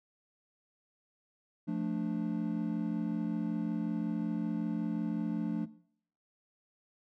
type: chord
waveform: triangle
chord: D minor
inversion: first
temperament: equal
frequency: 174.61 / 220 / 293.7 Hz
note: F3 / A3 / D4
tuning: 0 / 0 / 0 cents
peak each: -34 dBFS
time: 1.67-5.66 s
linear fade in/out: 20 ms
effects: noise-tail reverb RT60 0.6 s tail -18 dB re dry